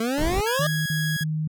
25% pulse exponential sweep, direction up, 219 to 618 Hz, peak -19 dBFS, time 0-0.67 s, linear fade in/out 5 ms
brown noise, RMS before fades -26 dBFS, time 0.18-0.41 s, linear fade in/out 0 ms
sawtooth tone, 1661.2 Hz, G#6, in tune, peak -23 dBFS, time 0.46-1.24 s, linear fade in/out 10 ms
sine tone bursts, 155.56 Hz, D#3, in tune, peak -23 dBFS, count 3, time 0.59-1.476 s, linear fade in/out 5 ms, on 270 ms, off 38 ms
effects none

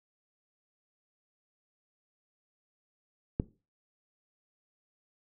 click, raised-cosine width 3 ms, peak -14 dBFS, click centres 3.399 s, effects noise-tail reverb RT60 0.3 s tail -18 dB re dry

